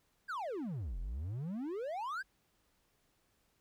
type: exponential two-way sweep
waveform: triangle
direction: down then up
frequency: 1664 to 39.95 to 1664 Hz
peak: -35 dBFS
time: 0.28-2.23 s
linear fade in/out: 20 ms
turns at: 0.99 s
effects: pink hiss -75 dBFS RMS until 3.6 s